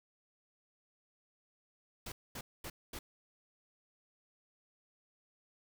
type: noise bursts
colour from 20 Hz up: pink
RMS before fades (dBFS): -44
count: 4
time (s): 2.06-2.99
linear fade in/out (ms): 5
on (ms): 60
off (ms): 230
effects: none

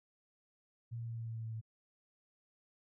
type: tone with pitch steps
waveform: sine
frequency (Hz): 116.8 / 115.99 / 115.19 / 114.4 / 113.61 / 112.82 / 112.04 / 111.27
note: A#2 / A#2 / A#2 / A#2 / A#2 / A2 / A2 / A2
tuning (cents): +4 / -8 / -20 / -32 / -44 / +44 / +32 / +20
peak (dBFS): -39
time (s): 0.91-1.614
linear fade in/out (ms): 20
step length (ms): 88
effects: none

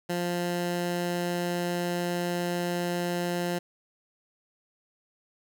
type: tone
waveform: 15% pulse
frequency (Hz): 175.2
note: F3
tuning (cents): +6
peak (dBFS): -21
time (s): 0.09-3.59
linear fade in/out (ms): 10
effects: none

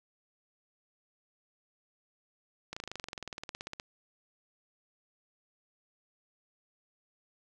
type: slowing click train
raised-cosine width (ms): 0.2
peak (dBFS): -22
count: 23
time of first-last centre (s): 2.73-3.799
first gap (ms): 35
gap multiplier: 1.03
effects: none

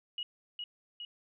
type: tone with echo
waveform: sine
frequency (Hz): 2900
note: F#7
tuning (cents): -35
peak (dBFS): -34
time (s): 0.18-0.23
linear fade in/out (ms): 2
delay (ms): 410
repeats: 2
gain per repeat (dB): -3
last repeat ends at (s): 1.05
effects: none

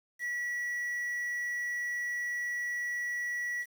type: tone with quantisation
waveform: triangle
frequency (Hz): 1938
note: B6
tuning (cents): -33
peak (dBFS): -30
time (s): 0.19-3.66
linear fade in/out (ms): 50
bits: 9
effects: none

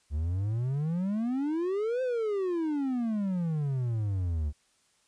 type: exponential two-way sweep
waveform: triangle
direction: up then down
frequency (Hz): 71.2 to 523 to 71.2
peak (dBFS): -25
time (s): 0.1-4.53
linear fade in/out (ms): 50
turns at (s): 2.02
effects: white hiss -68 dBFS RMS until 5.07 s + resampled to 22050 Hz

